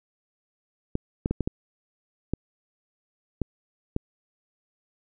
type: clicks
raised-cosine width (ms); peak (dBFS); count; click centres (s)
3; -12; 8; 0.954 / 1.259 / 1.31 / 1.407 / 1.475 / 2.336 / 3.417 / 3.964
effects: none